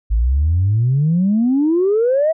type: exponential sweep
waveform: sine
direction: up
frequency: 51.6 to 659.3 Hz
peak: -11 dBFS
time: 0.1-2.33 s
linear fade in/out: 20 ms
effects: tanh soft clip ceiling -8 dBFS